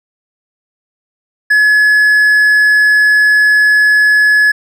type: tone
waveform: triangle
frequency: 1700 Hz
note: G#6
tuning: 40 cents sharp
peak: -4 dBFS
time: 1.5-4.52 s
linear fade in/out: 10 ms
effects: none